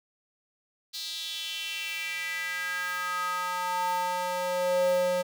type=tone with high-pass filter sweep; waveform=square; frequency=180.1 Hz; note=F#3; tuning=46 cents flat; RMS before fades=-30 dBFS; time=0.93-5.23 s; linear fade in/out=20 ms; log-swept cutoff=4200 to 440 Hz; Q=4.4; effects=none